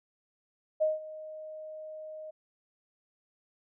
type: tone with ADSR envelope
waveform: sine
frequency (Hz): 622.3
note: D#5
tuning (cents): 0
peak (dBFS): -22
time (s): 0.8-2.31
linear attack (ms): 21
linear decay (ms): 170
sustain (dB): -18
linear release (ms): 12
effects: none